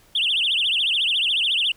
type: tone with vibrato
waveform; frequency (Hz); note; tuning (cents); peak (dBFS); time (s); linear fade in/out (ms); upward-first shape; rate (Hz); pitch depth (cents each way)
sine; 3100; G7; -20; -17; 0.15-1.72; 5; triangle; 14; 300
effects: tanh soft clip ceiling -14 dBFS + pink hiss -55 dBFS RMS until 1.76 s